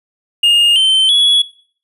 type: tone with pitch steps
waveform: triangle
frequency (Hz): 2836 / 3093 / 3373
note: F7 / G7 / G#7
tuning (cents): +26 / -24 / +26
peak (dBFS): -6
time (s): 0.43-1.42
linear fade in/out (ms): 5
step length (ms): 330
effects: noise-tail reverb RT60 0.5 s tail -19 dB re dry + resampled to 32000 Hz